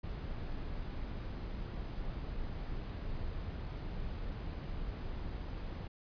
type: noise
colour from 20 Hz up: brown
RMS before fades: -40 dBFS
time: 0.03-5.88 s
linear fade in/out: 10 ms
effects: resampled to 11025 Hz